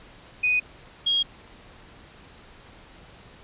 sine tone pair in turn, 2489 / 3266 Hz, D#7 / G#7, 0 / -30 cents, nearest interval perfect fourth, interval 470 cents, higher second, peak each -19 dBFS, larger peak neither, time 0.43-0.6 / 1.06-1.23 s, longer neither, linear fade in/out 10 ms, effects pink hiss -49 dBFS RMS until 3.43 s + resampled to 8000 Hz

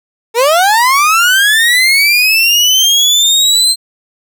30% pulse linear sweep, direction up, 440 to 4163 Hz, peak -4 dBFS, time 0.34-3.76 s, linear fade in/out 50 ms, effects none

